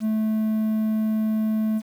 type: tone with quantisation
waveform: triangle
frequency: 217.7 Hz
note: A3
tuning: 18 cents flat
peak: -18 dBFS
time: 0-1.82 s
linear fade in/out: 50 ms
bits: 8
effects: none